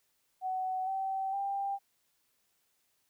sine tone with pitch steps, 749 / 770.5 / 792.6 Hz, F#5 / G5 / G5, +21 / -30 / +19 cents, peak -31 dBFS, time 0.41-1.79 s, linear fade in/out 50 ms, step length 460 ms, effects white hiss -75 dBFS RMS until 3.09 s

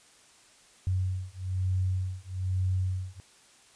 sine beating tone pair, 92.5 / 93.6 Hz, F#2 / F#2, 0 / +20 cents, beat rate 1.1 Hz, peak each -30 / -30 dBFS, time 0.87-3.2 s, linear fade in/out 0 ms, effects white hiss -58 dBFS RMS until 3.75 s + resampled to 22050 Hz

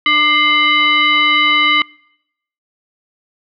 sine tone with frequency modulation, 2093 Hz, C7, in tune, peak -9 dBFS, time 0.06-1.82 s, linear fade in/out 2 ms, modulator 897 Hz, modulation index 1.2, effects noise-tail reverb RT60 0.8 s tail -26 dB re dry

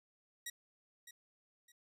10% pulse tone with echo, 1908 Hz, A#6, 40 cents sharp, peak -32 dBFS, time 0.46-0.5 s, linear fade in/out 5 ms, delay 610 ms, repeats 2, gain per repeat -11 dB, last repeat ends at 1.72 s, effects none

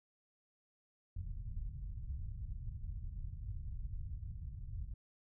pink low-pass noise, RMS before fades -43 dBFS, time 1.16-4.94 s, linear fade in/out 5 ms, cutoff 110 Hz, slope 24 dB/octave, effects none

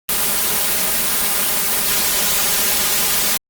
white noise with comb filter, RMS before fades -17 dBFS, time 0.09-3.37 s, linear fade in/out 0 ms, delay 4.9 ms, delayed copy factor +0.85, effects Opus 24 kbps

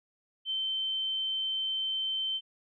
sine tone, 3096 Hz, G7, 22 cents flat, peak -29 dBFS, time 0.45-2.41 s, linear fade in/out 50 ms, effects none

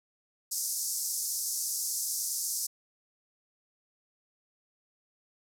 pink band-pass noise, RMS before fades -33 dBFS, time 0.51-2.67 s, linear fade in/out 10 ms, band 5200 to 14000 Hz, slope 48 dB/octave, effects none

